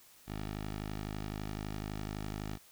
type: tone with low-pass filter sweep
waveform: 10% pulse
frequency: 51.91 Hz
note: G#1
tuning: in tune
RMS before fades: -40 dBFS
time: 0.26-2.59 s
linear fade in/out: 50 ms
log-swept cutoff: 4500 to 7000 Hz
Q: 0.99
effects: white hiss -60 dBFS RMS until 2.71 s